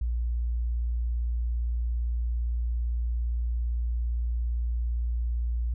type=tone; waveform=sine; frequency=58.8 Hz; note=A#1; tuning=16 cents sharp; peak=-25 dBFS; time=0.01-5.74 s; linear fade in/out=5 ms; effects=none